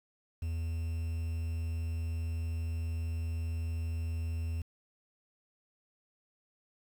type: tone with quantisation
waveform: triangle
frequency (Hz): 82.4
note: E2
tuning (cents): 0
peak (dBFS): -30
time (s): 0.42-4.62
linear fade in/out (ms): 5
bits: 9
effects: none

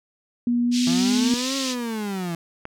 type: tone with pitch glide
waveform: sine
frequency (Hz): 240.3 to 249.3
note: B3 to B3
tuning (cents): -47 to +16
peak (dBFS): -18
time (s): 0.47-1.34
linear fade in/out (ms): 2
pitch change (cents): +63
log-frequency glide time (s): 0.64-0.9
type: band-pass noise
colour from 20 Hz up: white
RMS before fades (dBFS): -29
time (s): 0.71-1.76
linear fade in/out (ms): 50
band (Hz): 2700 to 6200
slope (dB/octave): 24
type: linear two-way sweep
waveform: 35% pulse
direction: up then down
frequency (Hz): 164.81 to 274 to 164.81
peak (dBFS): -24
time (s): 0.87-2.35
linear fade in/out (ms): 2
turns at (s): 1.56
type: click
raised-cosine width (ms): 0.5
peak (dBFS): -19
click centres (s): 2.654
effects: none

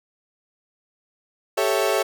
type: chord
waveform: 35% pulse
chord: A dominant seventh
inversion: third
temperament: equal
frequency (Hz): 392 / 440 / 554.4 / 659.3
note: G4 / A4 / C#5 / E5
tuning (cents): 0 / 0 / 0 / 0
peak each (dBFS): -23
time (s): 1.57-2.03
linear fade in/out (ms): 10
effects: none

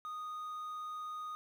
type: tone with quantisation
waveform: triangle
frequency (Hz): 1238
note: D#6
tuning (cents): -9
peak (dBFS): -38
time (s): 0.05-1.35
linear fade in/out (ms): 0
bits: 11
effects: none

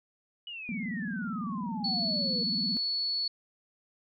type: exponential sweep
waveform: sine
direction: down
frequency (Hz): 2960 to 466.2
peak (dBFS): -38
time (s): 0.47-2.43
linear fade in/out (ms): 2
type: tone with vibrato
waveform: sine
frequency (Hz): 208.1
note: G#3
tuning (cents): +4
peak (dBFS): -32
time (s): 0.69-2.77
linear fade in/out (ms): 0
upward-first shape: square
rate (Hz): 18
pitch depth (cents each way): 210
type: tone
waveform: sine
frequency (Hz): 4413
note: C#8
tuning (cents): -9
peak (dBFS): -28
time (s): 1.84-3.28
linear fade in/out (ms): 5
effects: none

